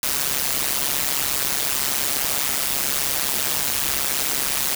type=noise with amplitude modulation; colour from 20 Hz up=white; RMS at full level=-19 dBFS; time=0.03-4.75 s; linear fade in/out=2 ms; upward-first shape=sine; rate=139 Hz; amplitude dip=85%; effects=none